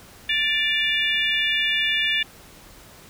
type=harmonic tone with a mistuned harmonic; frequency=587.3 Hz; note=D5; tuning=in tune; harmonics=3 / 4 / 5 / 6; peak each=-25 / -25 / -25 / -25 dBFS; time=0.29-2.23 s; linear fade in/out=5 ms; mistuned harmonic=5; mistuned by=-54 cents; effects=pink hiss -47 dBFS RMS until 3.09 s